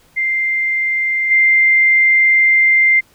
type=tone with level steps; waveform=sine; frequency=2093 Hz; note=C7; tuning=in tune; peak=-14 / -8 dBFS; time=0.16-3.01 s; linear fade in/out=20 ms; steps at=1.3 s; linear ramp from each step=20 ms; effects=pink hiss -52 dBFS RMS until 3.14 s